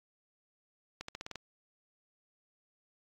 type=accelerating click train; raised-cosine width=0.2 ms; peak=-23 dBFS; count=7; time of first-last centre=1.01-1.357 s; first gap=74 ms; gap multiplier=0.9; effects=AAC 64 kbps

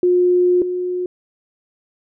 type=tone pair in turn; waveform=sine; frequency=358.3 / 360.8 Hz; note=F4 / F#4; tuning=+44 / -44 cents; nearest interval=unison; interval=12 cents; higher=second; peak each=-11 / -19 dBFS; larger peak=first; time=0.03-0.62 / 0.62-1.06 s; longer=first; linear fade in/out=2 ms; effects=none

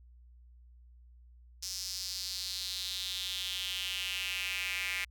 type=tone with high-pass filter sweep; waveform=square; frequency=93.4 Hz; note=F#2; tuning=17 cents sharp; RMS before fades=-37 dBFS; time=1.62-5.05 s; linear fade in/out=10 ms; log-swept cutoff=5400 to 2200 Hz; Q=4.1; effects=added 60 Hz sine -54 dBFS peak until 5.1 s

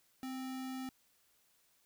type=tone with sample-and-hold; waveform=sine; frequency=259.3 Hz; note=C4; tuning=15 cents flat; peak=-39 dBFS; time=0.23-0.89 s; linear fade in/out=0 ms; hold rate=1050 Hz; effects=white hiss -72 dBFS RMS until 1.85 s

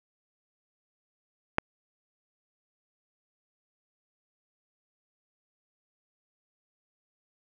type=click; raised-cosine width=0.5 ms; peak=-7 dBFS; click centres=1.584 s; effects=none

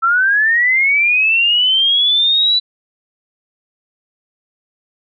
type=linear sweep; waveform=sine; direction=up; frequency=1318.5 to 3983 Hz; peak=-10 dBFS; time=0.02-2.6 s; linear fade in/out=20 ms; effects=none

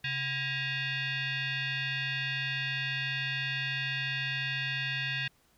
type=tone with frequency modulation; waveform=sine; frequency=135.4 Hz; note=C#3; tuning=40 cents flat; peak=-30 dBFS; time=0.04-5.28 s; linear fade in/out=5 ms; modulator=883 Hz; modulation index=3.7; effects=pink hiss -67 dBFS RMS until 5.57 s

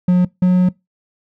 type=tone pair in turn; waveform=triangle; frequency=180 / 181.78 Hz; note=F#3 / F#3; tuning=-47 / -30 cents; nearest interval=unison; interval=17 cents; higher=second; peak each=-7 dBFS; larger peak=neither; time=0.08-0.25 / 0.42-0.69 s; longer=second; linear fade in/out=5 ms; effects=noise-tail reverb RT60 0.2 s tail -23 dB re dry

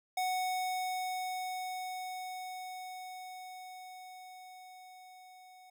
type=tone with level ramp; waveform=square; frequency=740 Hz; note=F#5; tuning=in tune; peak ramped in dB=-31 to -55 dBFS; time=0.17-5.7 s; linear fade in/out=5 ms; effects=none

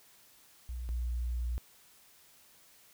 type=tone pair in turn; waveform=sine; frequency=60.9 / 59.92 Hz; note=B1 / A#1; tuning=-24 / +48 cents; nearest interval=unison; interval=28 cents; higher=first; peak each=-36 / -31 dBFS; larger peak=second; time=0.69-0.89 / 0.89-1.58 s; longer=second; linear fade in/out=0 ms; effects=white hiss -61 dBFS RMS until 2.93 s

